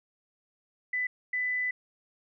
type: tone bursts at uneven times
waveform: sine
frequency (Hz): 1997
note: B6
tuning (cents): +19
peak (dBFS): -27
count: 2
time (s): 0.93-1.07 / 1.33-1.71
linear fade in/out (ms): 5
effects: none